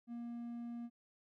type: tone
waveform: triangle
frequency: 236.4 Hz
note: A#3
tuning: 24 cents sharp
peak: -40 dBFS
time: 0.07-0.9 s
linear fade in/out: 50 ms
effects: none